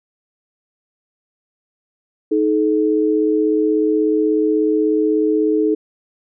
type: tone pair together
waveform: sine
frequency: 313.4 / 429.8 Hz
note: D#4 / A4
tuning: +13 / -41 cents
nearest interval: perfect fourth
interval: 546 cents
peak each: -16 dBFS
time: 2.31-5.75 s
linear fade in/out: 10 ms
effects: none